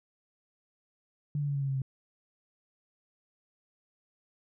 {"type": "tone with pitch steps", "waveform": "sine", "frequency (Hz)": [146.6, 144.25, 141.93, 139.66, 137.42, 135.21, 133.04], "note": ["D3", "D3", "C#3", "C#3", "C#3", "C#3", "C3"], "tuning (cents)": [-3, -31, 41, 13, -15, -43, 29], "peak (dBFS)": -28, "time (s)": [1.35, 1.819], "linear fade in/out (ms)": 2, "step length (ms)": 67, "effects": []}